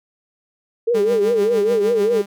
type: tone with vibrato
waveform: sine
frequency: 440 Hz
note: A4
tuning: in tune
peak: -14 dBFS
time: 0.87-2.22 s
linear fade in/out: 10 ms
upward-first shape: triangle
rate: 5 Hz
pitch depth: 190 cents each way
type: tone with tremolo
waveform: sawtooth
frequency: 200 Hz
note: G3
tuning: 35 cents sharp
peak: -19 dBFS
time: 0.94-2.26 s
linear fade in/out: 10 ms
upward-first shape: triangle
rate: 6.7 Hz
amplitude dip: 75%
effects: none